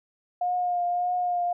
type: tone with vibrato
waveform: sine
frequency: 712 Hz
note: F5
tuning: 33 cents sharp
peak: -23 dBFS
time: 0.41-1.53 s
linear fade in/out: 5 ms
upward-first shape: triangle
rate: 1.7 Hz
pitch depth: 25 cents each way
effects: none